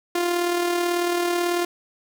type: tone with amplitude modulation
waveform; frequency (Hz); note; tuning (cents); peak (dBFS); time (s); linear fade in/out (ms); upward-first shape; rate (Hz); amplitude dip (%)
sawtooth; 349.2; F4; 0; -15; 0.15-1.65; 5; sine; 38.2; 40
effects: none